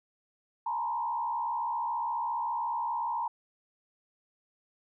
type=tone with frequency modulation; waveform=sine; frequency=941 Hz; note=A#5; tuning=16 cents sharp; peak=-29 dBFS; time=0.66-3.28 s; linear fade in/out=5 ms; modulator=67.1 Hz; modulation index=1; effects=none